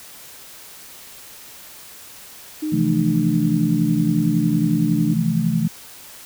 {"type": "tone with pitch glide", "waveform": "sine", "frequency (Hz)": [307.5, 297.2], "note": ["D#4", "D4"], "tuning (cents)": [-20, 21], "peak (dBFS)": -21, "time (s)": [2.62, 5.14], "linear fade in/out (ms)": 10, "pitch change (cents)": -59, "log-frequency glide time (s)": [2.79, 3.49]}
{"type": "chord", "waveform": "sine", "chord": "F major seventh", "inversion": "second", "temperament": "just", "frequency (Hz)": [130.96, 163.7, 174.61, 218.3], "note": ["C3", "E3", "F3", "A3"], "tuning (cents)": [2, -12, 0, -13], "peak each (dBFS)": [-26, -20, -24, -21], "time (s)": [2.72, 5.68], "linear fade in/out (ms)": 10}
{"effects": ["white hiss -41 dBFS RMS until 6.25 s"]}